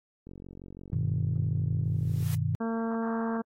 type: click train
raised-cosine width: 3 ms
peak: -32 dBFS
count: 91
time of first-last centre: 0.27-2.227 s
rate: 46 Hz
type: chord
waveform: sine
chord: G augmented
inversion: none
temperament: equal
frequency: 98 / 123.47 / 155.56 Hz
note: G2 / B2 / D#3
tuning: 0 / 0 / 0 cents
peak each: -30 dBFS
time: 0.93-2.55 s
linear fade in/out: 0 ms
type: noise with exponential growth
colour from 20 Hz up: white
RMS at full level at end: -40 dBFS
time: 1.84-2.35 s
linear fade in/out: 2 ms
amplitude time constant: 110 ms
type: harmonic tone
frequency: 227.3 Hz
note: A#3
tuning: 43 cents flat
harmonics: 1 / 2 / 3 / 4 / 5 / 6 / 7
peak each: -29 / -35 / -39 / -41 / -43 / -45 / -46 dBFS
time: 2.6-3.42 s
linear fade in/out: 10 ms
effects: AAC 48 kbps